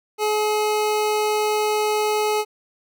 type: tone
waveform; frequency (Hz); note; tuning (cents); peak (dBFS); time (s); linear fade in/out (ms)
25% pulse; 424.7; G#4; +39; -15; 0.18-2.45; 50
effects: none